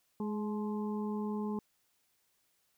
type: harmonic tone with a mistuned harmonic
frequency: 209.8 Hz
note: G#3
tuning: 18 cents sharp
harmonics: 1 / 2 / 4 / 5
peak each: -34 / -40 / -46 / -48 dBFS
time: 0.2-1.59 s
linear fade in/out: 2 ms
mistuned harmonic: 4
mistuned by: +40 cents
effects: white hiss -75 dBFS RMS until 2.77 s